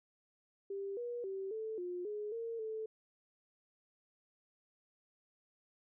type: tone with pitch steps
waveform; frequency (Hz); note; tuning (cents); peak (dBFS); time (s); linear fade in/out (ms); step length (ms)
sine; 395.1 / 480.6 / 386.3 / 439.6 / 356.5 / 419 / 459.3 / 438.7; G4 / B4 / G4 / A4 / F4 / G#4 / A#4 / A4; +14 / -47 / -25 / -2 / +36 / +15 / -26 / -5; -38; 0.7-2.86; 5; 270
effects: none